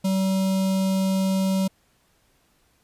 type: tone with notch filter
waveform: square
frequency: 191 Hz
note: G3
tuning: 45 cents flat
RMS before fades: -22 dBFS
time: 0.04-1.68 s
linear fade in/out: 10 ms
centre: 1700 Hz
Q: 0.82
effects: pink hiss -64 dBFS RMS until 2.83 s + resampled to 32000 Hz